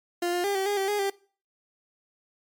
30% pulse tone with pitch steps, 349.3 / 353.6 / 401.6 / 384.8 / 408.6 / 387.7 / 413.6 / 394.6 Hz, F4 / F4 / G4 / G4 / G#4 / G4 / G#4 / G4, 0 / +22 / +42 / -32 / -28 / -19 / -7 / +11 cents, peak -22 dBFS, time 0.22-1.1 s, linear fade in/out 5 ms, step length 110 ms, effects noise-tail reverb RT60 0.4 s tail -21 dB re dry + MP3 96 kbps

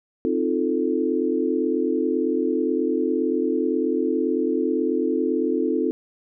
sine chord, F dominant seventh, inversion second, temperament equal, 261.6 / 311.1 / 349.2 / 440 Hz, C4 / Eb4 / F4 / A4, 0 / 0 / 0 / 0 cents, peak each -25 dBFS, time 0.25-5.91 s, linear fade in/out 0 ms, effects none

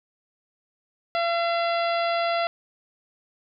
harmonic tone, 680 Hz, F5, 46 cents flat, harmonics 1 / 2 / 3 / 4 / 5 / 6 / 7, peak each -23 / -29 / -33 / -35 / -37 / -39 / -40 dBFS, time 1.15-2.47 s, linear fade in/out 0 ms, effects none

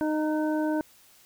harmonic tone with a mistuned harmonic, 308.2 Hz, D#4, 16 cents flat, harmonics 1 / 2 / 3 / 5, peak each -25 / -31 / -35 / -39 dBFS, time 0.01-0.81 s, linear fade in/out 0 ms, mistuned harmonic 5, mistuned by -26 cents, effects white hiss -57 dBFS RMS until 1.25 s

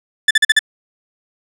30% pulse tone bursts, 1751 Hz, A6, 9 cents flat, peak -5 dBFS, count 5, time 0.28-0.592 s, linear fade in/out 5 ms, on 28 ms, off 43 ms, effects low-pass 8000 Hz 12 dB/octave

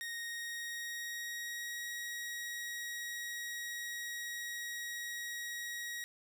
sawtooth tone with pitch glide, 1864.7 to 1898.4 Hz, A#6 to A#6, 0 to +31 cents, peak -36 dBFS, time 0.01-6.04 s, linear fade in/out 0 ms, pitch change +31 cents, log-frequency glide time 0.13-1.82 s, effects none

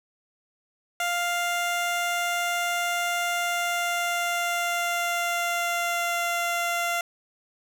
15% pulse tone with pitch glide, 698.5 to 691.3 Hz, F5 to F5, 0 to -18 cents, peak -18 dBFS, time 1-7.01 s, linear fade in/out 2 ms, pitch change -18 cents, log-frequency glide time 3.33-6.23 s, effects none

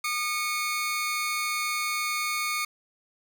sawtooth tone pair together, 1217.6 / 2201 Hz, D#6 / C#7, -38 / -13 cents, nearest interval minor seventh, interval 1025 cents, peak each -26 dBFS, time 0.04-2.65 s, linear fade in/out 5 ms, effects none

